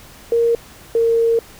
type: tone pair in turn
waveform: sine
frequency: 466.2 / 459.8 Hz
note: A#4 / A#4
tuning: 0 / -24 cents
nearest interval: unison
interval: 24 cents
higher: first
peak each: -12 dBFS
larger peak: neither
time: 0.32-0.55 / 0.95-1.39 s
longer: second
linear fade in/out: 2 ms
effects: pink hiss -42 dBFS RMS until 1.59 s